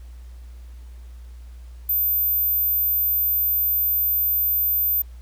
sine tone, 13740 Hz, A9, 42 cents flat, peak -18 dBFS, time 1.89-5.02 s, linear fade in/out 5 ms, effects added 60 Hz sine -37 dBFS peak until 5.21 s + pink hiss -58 dBFS RMS until 5.21 s

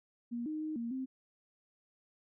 sine tone with pitch steps, 237.4 / 308.8 / 310.5 / 233.3 / 261.8 Hz, A#3 / D#4 / D#4 / A#3 / C4, +32 / -13 / -3 / +2 / +1 cents, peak -35 dBFS, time 0.31-1.06 s, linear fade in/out 20 ms, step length 150 ms, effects none

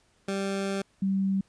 20% pulse / sine tone pair in turn, 196 / 193.64 Hz, G3 / G3, 0 / -21 cents, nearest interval unison, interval 21 cents, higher first, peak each -23 dBFS, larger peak neither, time 0.28-0.82 / 1.02-1.41 s, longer first, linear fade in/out 5 ms, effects pink hiss -66 dBFS RMS until 1.48 s + resampled to 22050 Hz

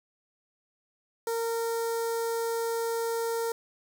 sawtooth tone with notch filter, 460 Hz, A#4, 23 cents flat, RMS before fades -30 dBFS, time 1.27-3.52 s, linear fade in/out 2 ms, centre 2700 Hz, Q 0.62, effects none

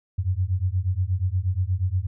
sine beating tone pair, 88.5 / 96.9 Hz, F2 / G2, +23 / -20 cents, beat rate 8.4 Hz, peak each -24 dBFS, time 0.18-2.07 s, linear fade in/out 10 ms, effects none

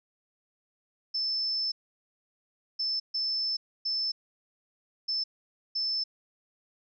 sine tone bursts at uneven times, 5274 Hz, E8, in tune, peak -27 dBFS, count 6, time 1.14-1.72 / 2.79-3 / 3.14-3.57 / 3.85-4.12 / 5.08-5.24 / 5.75-6.04 s, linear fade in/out 10 ms, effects none

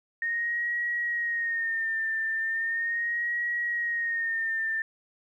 sine tone with vibrato, 1846 Hz, A#6, 17 cents flat, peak -26 dBFS, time 0.22-4.82 s, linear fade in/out 2 ms, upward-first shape sine, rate 0.38 Hz, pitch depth 56 cents each way, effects 11-bit

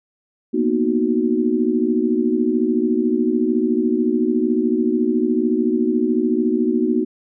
sine chord, B major seventh, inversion third, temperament equal, 233.1 / 246.9 / 311.1 / 370 Hz, A#3 / B3 / D#4 / F#4, 0 / 0 / 0 / 0 cents, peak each -21 dBFS, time 0.53-7.05 s, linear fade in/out 20 ms, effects none

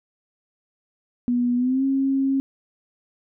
sine tone with pitch glide, 243.7 to 270.4 Hz, B3 to C#4, -23 to -43 cents, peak -18 dBFS, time 1.28-2.4 s, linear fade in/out 0 ms, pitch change +180 cents, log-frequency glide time 1.56-1.84 s, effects none

